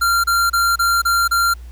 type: tone bursts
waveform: square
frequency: 1382 Hz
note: F6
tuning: 19 cents flat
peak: -14 dBFS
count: 6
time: 0.01-1.54 s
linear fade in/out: 10 ms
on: 230 ms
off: 30 ms
effects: added 60 Hz sine -32 dBFS peak until 1.71 s + pink hiss -52 dBFS RMS until 1.71 s